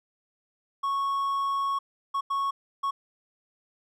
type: tone bursts at uneven times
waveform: triangle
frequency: 1105 Hz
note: C#6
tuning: 6 cents flat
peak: -23 dBFS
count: 4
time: 0.83-1.79 / 2.14-2.21 / 2.3-2.51 / 2.83-2.91 s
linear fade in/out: 10 ms
effects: none